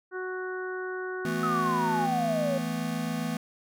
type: harmonic tone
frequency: 370 Hz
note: F#4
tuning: in tune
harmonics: 1 / 2 / 3 / 4 / 5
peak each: -33 / -44 / -42 / -37 / -49 dBFS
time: 0.11-2.09 s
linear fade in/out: 50 ms
type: chord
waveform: square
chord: E suspended fourth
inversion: none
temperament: just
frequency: 164.81 / 219.8 / 247.2 Hz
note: E3 / A3 / B3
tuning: 0 / -2 / +2 cents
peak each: -34 dBFS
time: 1.25-3.37 s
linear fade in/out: 2 ms
type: exponential sweep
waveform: sine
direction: down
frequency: 1299 to 535 Hz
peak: -26 dBFS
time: 1.43-2.58 s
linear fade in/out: 2 ms
effects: none